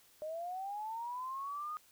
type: linear sweep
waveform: sine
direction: up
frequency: 605 to 1244.5 Hz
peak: -38 dBFS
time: 0.22-1.77 s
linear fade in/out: 0 ms
effects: white hiss -65 dBFS RMS until 1.91 s